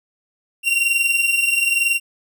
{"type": "tone pair together", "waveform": "45% pulse", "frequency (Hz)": [2738, 2759], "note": ["F7", "F7"], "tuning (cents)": [-35, -22], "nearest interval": "unison", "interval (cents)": 13, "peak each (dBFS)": [-22, -17], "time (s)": [0.63, 2], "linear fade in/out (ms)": 50, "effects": []}